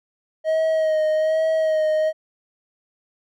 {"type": "tone with vibrato", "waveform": "triangle", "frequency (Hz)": 630, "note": "D#5", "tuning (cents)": 21, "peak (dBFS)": -15, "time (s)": [0.44, 2.13], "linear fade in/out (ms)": 50, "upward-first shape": "sine", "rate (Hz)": 1.2, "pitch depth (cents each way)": 27, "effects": []}